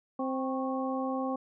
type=harmonic tone with a mistuned harmonic; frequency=262.2 Hz; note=C4; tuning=4 cents sharp; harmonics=1 / 2 / 3 / 4; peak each=-32 / -35 / -37 / -38 dBFS; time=0.19-1.36 s; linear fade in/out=5 ms; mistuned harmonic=4; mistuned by=+77 cents; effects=none